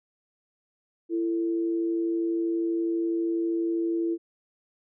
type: tone pair together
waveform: sine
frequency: 335.5 / 447.8 Hz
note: E4 / A4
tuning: +31 / +30 cents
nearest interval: perfect fourth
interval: 499 cents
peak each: -24 / -36 dBFS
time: 1.09-4.18 s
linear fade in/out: 50 ms
effects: none